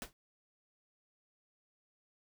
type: noise with exponential decay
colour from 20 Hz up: pink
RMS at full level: -38 dBFS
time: 0.02-0.13 s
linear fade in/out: 0 ms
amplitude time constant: 23 ms
effects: none